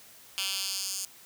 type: tone with high-pass filter sweep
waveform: 10% pulse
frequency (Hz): 193.3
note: G3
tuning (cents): -24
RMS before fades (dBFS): -33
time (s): 0.38-1.05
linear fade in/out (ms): 0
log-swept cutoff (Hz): 3100 to 6600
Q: 1.7
effects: white hiss -53 dBFS RMS until 1.25 s + high-pass 60 Hz 12 dB/octave